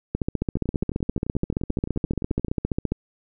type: two click trains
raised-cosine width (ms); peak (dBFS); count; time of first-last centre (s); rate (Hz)
3; -17 / -10; 23 / 42; 0.57-2.483 / 0.15-2.92; 11.5 / 14.8
effects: none